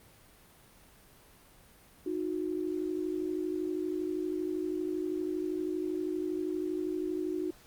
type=tone pair together; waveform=sine; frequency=311.1 / 363.7 Hz; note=D#4 / F#4; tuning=0 / -30 cents; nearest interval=minor third; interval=270 cents; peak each=-34 / -33 dBFS; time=2.06-7.51 s; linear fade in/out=5 ms; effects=pink hiss -58 dBFS RMS until 7.66 s + Opus 32 kbps